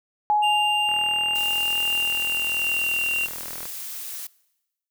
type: tone with exponential decay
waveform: sine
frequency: 840 Hz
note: G#5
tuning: 19 cents sharp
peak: -16 dBFS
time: 0.3-3.02 s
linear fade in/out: 0 ms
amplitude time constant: 590 ms
type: tone with pitch glide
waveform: triangle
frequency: 2794 to 2768 Hz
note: F7 to F7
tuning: 0 to -16 cents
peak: -20 dBFS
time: 0.42-3.27 s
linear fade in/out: 20 ms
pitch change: -16 cents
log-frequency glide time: 1.78-2.95 s
type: click train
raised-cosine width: 0.5 ms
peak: -23 dBFS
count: 113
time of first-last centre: 0.89-3.655 s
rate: 40.5 Hz
type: noise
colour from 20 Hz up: blue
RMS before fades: -34 dBFS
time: 1.35-4.27 s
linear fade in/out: 5 ms
effects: noise-tail reverb RT60 1.0 s tail -22 dB re dry